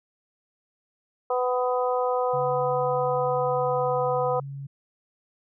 harmonic tone, 250.2 Hz, B3, 23 cents sharp, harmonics 2 / 3 / 4 / 5, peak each -24 / -28 / -30 / -32 dBFS, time 1.3-4.4 s, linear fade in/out 5 ms
sine tone with pitch glide, 140.2 to 138.67 Hz, C#3 to C#3, +20 to +1 cents, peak -33 dBFS, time 2.33-4.67 s, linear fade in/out 10 ms, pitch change -19 cents, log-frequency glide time 3.29-4.05 s
effects none

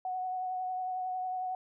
sine tone with vibrato, 740 Hz, F#5, in tune, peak -32 dBFS, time 0.05-1.55 s, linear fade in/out 2 ms, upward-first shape triangle, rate 11 Hz, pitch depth 21 cents each way, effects none

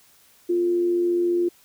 sine tone with amplitude modulation, 349.2 Hz, F4, in tune, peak -17 dBFS, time 0.49-1.49 s, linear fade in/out 10 ms, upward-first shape sine, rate 94.3 Hz, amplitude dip 30%, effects white hiss -56 dBFS RMS until 1.64 s

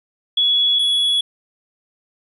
sine / triangle tone pair in turn, 3377 / 3377 Hz, G#7 / G#7, +28 / +28 cents, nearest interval unison, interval 0 cents, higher neither, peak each -13 dBFS, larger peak neither, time 0.37-0.79 / 0.79-1.21 s, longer neither, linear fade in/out 5 ms, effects resampled to 32000 Hz + 9-bit

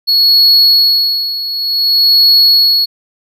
triangle tone with tremolo, 4356 Hz, C#8, 31 cents flat, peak -3 dBFS, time 0.07-2.86 s, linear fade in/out 20 ms, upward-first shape sine, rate 0.55 Hz, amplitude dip 75%, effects none

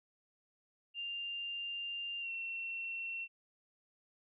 sine tone with pitch glide, 2794 to 2714 Hz, F7 to E7, 0 to +50 cents, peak -38 dBFS, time 0.94-3.28 s, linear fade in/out 50 ms, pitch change -50 cents, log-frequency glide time 2.2-2.3 s, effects none

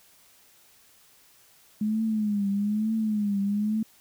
sine tone with vibrato, 210 Hz, G#3, 19 cents sharp, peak -23 dBFS, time 1.81-3.83 s, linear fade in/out 5 ms, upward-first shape triangle, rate 1.1 Hz, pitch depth 110 cents each way, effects white hiss -58 dBFS RMS until 4 s

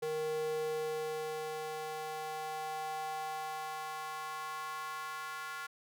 square tone with high-pass filter sweep, 155.56 Hz, D#3, in tune, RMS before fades -39 dBFS, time 0.02-5.67 s, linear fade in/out 10 ms, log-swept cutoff 420 to 1300 Hz, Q 3.7, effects none

